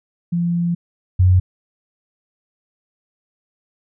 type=tone pair in turn; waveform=sine; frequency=172.1 / 91.75 Hz; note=F3 / F#2; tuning=-25 / -14 cents; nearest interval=major seventh; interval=1089 cents; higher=first; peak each=-16 / -9 dBFS; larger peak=second; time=0.32-0.75 / 1.19-1.4 s; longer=first; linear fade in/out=10 ms; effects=none